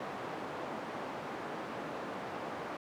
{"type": "band-pass noise", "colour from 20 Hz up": "white", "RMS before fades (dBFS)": -41, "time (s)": [0, 2.77], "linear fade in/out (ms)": 5, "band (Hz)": [180, 950], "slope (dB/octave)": 12, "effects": []}